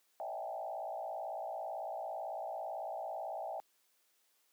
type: tone with frequency modulation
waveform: sine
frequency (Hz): 714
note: F5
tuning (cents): +38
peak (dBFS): -38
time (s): 0.2-3.6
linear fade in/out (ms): 0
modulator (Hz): 58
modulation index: 2.1
effects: white hiss -74 dBFS RMS until 4.52 s + high-pass 300 Hz 12 dB/octave